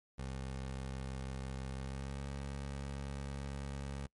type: tone with pitch glide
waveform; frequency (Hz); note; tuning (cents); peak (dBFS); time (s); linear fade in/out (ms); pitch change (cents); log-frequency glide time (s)
20% pulse; 66.1 to 69.03; C2 to C#2; +18 to -7; -35; 0.18-4.07; 10; +75; 1.75-2.26
effects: noise-tail reverb RT60 0.1 s tail -24 dB re dry + MP3 48 kbps